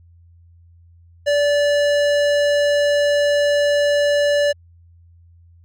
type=tone with hard clipping; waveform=sine; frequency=580 Hz; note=D5; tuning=22 cents flat; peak=-16 dBFS; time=1.26-4.53 s; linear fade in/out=20 ms; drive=17 dB; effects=added 85 Hz sine -46 dBFS peak until 5.64 s